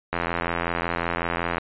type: click train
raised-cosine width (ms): 0.5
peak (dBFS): -9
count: 125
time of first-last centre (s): 0.13-1.582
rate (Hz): 85.4
effects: resampled to 8000 Hz